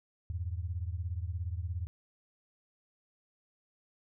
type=beating tone pair; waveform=sine; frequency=82.41 / 99.41 Hz; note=E2 / G2; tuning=0 / +25 cents; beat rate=17 Hz; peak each=-35 / -38 dBFS; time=0.3-1.87 s; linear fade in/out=0 ms; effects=none